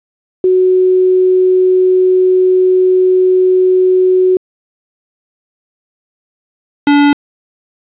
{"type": "tone pair in turn", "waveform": ["sine", "square"], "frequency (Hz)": [370, 288.1], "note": ["F#4", "D4"], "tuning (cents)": [0, -33], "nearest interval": "major third", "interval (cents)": 433, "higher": "first", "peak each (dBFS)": [-6, -6], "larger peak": "neither", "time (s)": [[0.44, 4.37], [6.87, 7.13]], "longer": "first", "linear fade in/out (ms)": 2, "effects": ["resampled to 8000 Hz", "8-bit"]}